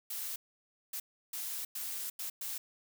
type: noise bursts at uneven times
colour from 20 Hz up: blue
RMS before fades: -39 dBFS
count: 6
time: 0.1-0.36 / 0.93-1 / 1.33-1.65 / 1.75-2.1 / 2.19-2.3 / 2.41-2.58 s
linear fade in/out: 5 ms
effects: none